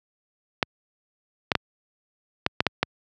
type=clicks; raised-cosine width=0.3 ms; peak=-3 dBFS; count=7; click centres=0.628 / 1.518 / 1.553 / 2.464 / 2.605 / 2.667 / 2.83 s; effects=high-pass 80 Hz 12 dB/octave